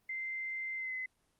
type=tone with pitch glide; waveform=sine; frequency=2081 to 2038 Hz; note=C7 to C7; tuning=-10 to -46 cents; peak=-36 dBFS; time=0.09-1.06 s; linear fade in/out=5 ms; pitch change=-36 cents; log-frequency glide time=0.76-0.94 s; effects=pink hiss -75 dBFS RMS until 1.39 s + Opus 24 kbps